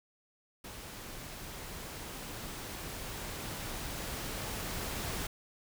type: noise with level ramp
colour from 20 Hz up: pink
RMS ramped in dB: -46 to -37 dBFS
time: 0.64-5.27 s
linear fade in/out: 5 ms
effects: none